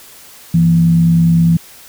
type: tone with frequency modulation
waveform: sine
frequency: 167.5 Hz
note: E3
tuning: 28 cents sharp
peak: -7 dBFS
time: 0.54-1.57 s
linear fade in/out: 5 ms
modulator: 69.9 Hz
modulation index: 0.33
effects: white hiss -39 dBFS RMS until 1.88 s